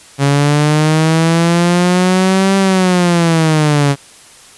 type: linear two-way sweep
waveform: sawtooth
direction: up then down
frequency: 138.59 to 195.4 to 138.59 Hz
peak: -5 dBFS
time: 0.18-3.96 s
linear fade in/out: 50 ms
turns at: 2.57 s
effects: white hiss -40 dBFS RMS until 4.57 s + resampled to 24000 Hz